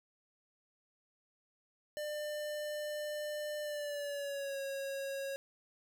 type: tone with pitch glide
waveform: square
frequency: 598 to 548.4 Hz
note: D5 to C#5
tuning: +31 to -19 cents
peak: -38 dBFS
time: 1.97-5.36 s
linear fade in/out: 0 ms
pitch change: -150 cents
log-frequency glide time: 3.61-4.6 s
effects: none